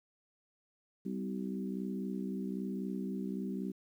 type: harmonic tone with a mistuned harmonic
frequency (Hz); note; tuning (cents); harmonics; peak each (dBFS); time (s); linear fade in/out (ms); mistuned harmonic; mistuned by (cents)
63.8; C2; -43; 3 / 4 / 5 / 6; -37 / -41 / -44 / -45; 1.05-3.72; 10; 3; +24
effects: 11-bit